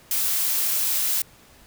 blue noise, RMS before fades -23 dBFS, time 0.11-1.22 s, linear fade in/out 2 ms, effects pink hiss -52 dBFS RMS until 1.66 s

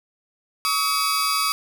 sawtooth tone cluster, 1129 / 1279 / 4801 Hz, C#6 / D#6 / D8, +31 / +47 / +37 cents, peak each -21 dBFS, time 0.65-1.52 s, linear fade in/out 0 ms, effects none

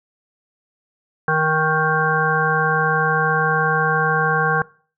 harmonic tone, 156.9 Hz, D#3, 15 cents sharp, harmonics 1 / 3 / 5 / 7 / 9 / 10, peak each -23 / -23 / -23 / -23 / -25 / -20 dBFS, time 1.28-4.62 s, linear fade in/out 2 ms, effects noise-tail reverb RT60 0.4 s tail -21 dB re dry

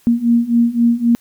sine beating tone pair, 233.1 / 236.9 Hz, A#3 / A#3, 0 / +28 cents, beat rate 3.8 Hz, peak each -15 / -13 dBFS, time 0.07-1.15 s, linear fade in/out 0 ms, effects white hiss -53 dBFS RMS until 1.2 s

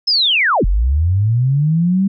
sine linear two-way sweep, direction down then up, 5274 to 39.6 to 199 Hz, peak -11 dBFS, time 0.07-2.08 s, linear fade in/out 10 ms, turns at 0.65 s, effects none

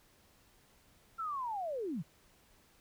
sine linear sweep, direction down, 1371 to 130.81 Hz, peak -35 dBFS, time 1.18-2.03 s, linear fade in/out 20 ms, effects pink hiss -66 dBFS RMS until 2.8 s

